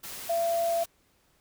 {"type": "tone in noise", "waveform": "sine", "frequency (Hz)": 675, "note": "E5", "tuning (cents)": 41, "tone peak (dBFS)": -24, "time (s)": [0.29, 0.84], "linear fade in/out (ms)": 10, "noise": "white", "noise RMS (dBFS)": -40, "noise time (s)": [0.03, 0.86], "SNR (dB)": 13, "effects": ["pink hiss -67 dBFS RMS until 1.4 s"]}